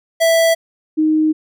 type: tone pair in turn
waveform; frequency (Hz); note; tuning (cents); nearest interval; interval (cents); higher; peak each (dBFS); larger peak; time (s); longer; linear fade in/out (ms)
square / sine; 659.3 / 311.1; E5 / D#4; 0 / 0; octave + minor second; 1300; first; -11 / -11; neither; 0.2-0.55 / 0.97-1.33; second; 20
effects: none